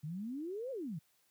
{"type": "exponential two-way sweep", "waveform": "sine", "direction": "up then down", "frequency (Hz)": [143.2, 554, 143.2], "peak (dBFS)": -38, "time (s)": [0.03, 0.99], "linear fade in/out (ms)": 10, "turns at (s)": 0.71, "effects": ["white hiss -73 dBFS RMS until 1.3 s", "high-pass 80 Hz 12 dB/octave"]}